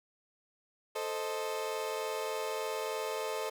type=chord; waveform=30% pulse; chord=A diminished; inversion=none; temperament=equal; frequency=440 / 523.3 / 622.3 Hz; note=A4 / C5 / Eb5; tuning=0 / 0 / 0 cents; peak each=-34 / -37 / -37 dBFS; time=0.95-3.5 s; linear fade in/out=10 ms; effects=none